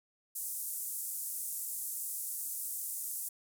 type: band-pass noise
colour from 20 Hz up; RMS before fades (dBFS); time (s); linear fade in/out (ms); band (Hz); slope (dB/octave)
white; -39; 0.35-3.29; 10; 8100 to 14000; 24
effects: none